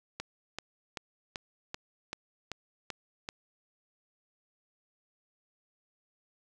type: click train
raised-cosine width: 0.2 ms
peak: -19 dBFS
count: 9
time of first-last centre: 0.2-3.289 s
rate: 2.59 Hz
effects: none